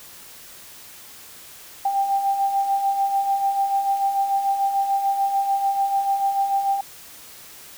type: beating tone pair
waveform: sine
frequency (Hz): 784 / 790.8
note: G5 / G5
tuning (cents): 0 / +15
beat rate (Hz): 6.8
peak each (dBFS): -28 / -19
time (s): 1.85-6.81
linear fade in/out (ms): 5
effects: white hiss -43 dBFS RMS until 7.77 s